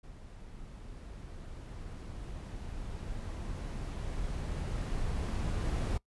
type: noise with level ramp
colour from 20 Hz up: brown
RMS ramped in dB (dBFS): -49 to -31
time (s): 0.03-5.98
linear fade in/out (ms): 10
effects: noise-tail reverb RT60 0.1 s tail -22 dB re dry + resampled to 24000 Hz